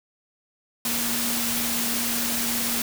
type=tone in noise; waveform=sine; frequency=235.7 Hz; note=A#3; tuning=19 cents sharp; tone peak=-31 dBFS; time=0.85-2.82 s; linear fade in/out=2 ms; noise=white; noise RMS=-26 dBFS; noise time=0.85-2.82 s; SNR=-8 dB; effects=none